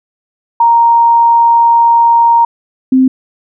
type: tone pair in turn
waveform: sine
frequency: 932.3 / 260.2 Hz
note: A#5 / C4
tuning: 0 / -9 cents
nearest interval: octave + minor seventh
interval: 2209 cents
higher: first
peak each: -4 dBFS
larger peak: neither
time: 0.6-2.45 / 2.92-3.08 s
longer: first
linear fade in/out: 5 ms
effects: none